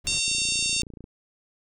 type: noise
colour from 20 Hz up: brown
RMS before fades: -38 dBFS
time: 0.04-0.2 s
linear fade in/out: 20 ms
type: harmonic tone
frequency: 912 Hz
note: A#5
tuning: 38 cents flat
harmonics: 3 / 4 / 5 / 6 / 7 / 8 / 9 / 10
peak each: -29 / -30 / -31 / -32 / -32 / -33 / -34 / -34 dBFS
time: 0.07-0.82 s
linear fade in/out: 0 ms
type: click train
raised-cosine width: 3 ms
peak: -29 dBFS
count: 23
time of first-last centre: 0.28-1.041 s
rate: 28.9 Hz
effects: none